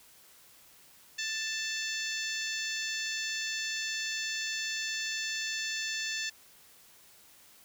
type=harmonic tone with a mistuned harmonic; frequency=883 Hz; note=A5; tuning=6 cents sharp; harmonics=2 / 3 / 4 / 5 / 6 / 7 / 8; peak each=-37 / -39 / -40 / -41 / -42 / -42 / -43 dBFS; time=1.18-6.3 s; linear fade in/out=10 ms; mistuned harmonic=8; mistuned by=+23 cents; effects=white hiss -58 dBFS RMS until 7.64 s